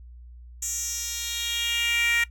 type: tone with high-pass filter sweep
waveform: 10% pulse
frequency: 468.9 Hz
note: A#4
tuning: 10 cents sharp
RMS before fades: -27 dBFS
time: 0.62-2.24 s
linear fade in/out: 5 ms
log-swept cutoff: 7000 to 2000 Hz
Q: 3.3
effects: noise-tail reverb RT60 0.1 s tail -18 dB re dry + added 60 Hz sine -42 dBFS peak until 2.3 s